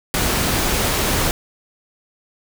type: noise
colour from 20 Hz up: pink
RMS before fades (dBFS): -19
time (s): 0.14-1.31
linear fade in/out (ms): 0
effects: none